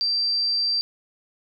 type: tone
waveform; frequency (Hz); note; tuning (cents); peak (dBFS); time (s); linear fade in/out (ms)
sine; 4696; D8; -1; -20; 0.01-0.81; 0
effects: none